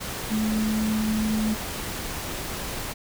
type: tone in noise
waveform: sine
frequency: 216.8 Hz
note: A3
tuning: 25 cents flat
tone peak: -22 dBFS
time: 0.3-1.55 s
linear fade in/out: 20 ms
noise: pink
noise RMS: -32 dBFS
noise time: 0-2.94 s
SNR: +7 dB
effects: none